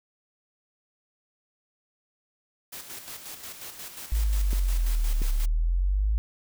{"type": "noise with tremolo", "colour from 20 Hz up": "white", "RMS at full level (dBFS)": -39, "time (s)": [2.72, 5.46], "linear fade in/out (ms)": 10, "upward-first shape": "square", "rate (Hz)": 5.6, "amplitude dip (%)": 50}
{"type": "exponential two-way sweep", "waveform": "sine", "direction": "down then up", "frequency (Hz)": [55, 34.65, 55], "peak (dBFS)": -21, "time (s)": [4.12, 6.18], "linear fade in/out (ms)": 0, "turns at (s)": 5.29}
{"type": "clicks", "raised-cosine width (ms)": 3, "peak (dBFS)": -22, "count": 2, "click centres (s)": [4.531, 5.218]}
{"effects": []}